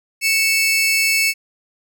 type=tone pair together; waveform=sawtooth; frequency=2217 / 2636 Hz; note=C#7 / E7; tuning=0 / -1 cents; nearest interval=minor third; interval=299 cents; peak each=-14 dBFS; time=0.21-1.34 s; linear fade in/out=50 ms; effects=none